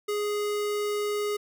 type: tone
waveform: square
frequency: 415.3 Hz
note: G#4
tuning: in tune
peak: -27 dBFS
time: 0.08-1.37 s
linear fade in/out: 10 ms
effects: none